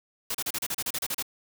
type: noise bursts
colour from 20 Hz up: white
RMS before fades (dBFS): -30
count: 12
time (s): 0.3-1.226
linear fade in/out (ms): 5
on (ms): 46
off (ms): 34
effects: none